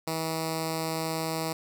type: tone with notch filter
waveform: 5% pulse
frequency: 161.1 Hz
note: E3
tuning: 39 cents flat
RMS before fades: -31 dBFS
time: 0.07-1.53 s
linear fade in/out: 5 ms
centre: 1600 Hz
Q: 1
effects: none